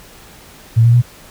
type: tone with pitch steps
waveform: sine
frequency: 113.9 / 117.58 / 121.37 Hz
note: A#2 / A#2 / B2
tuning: -40 / +15 / -30 cents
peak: -6 dBFS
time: 0.76-1.021 s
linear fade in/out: 20 ms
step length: 87 ms
effects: pink hiss -41 dBFS RMS until 1.3 s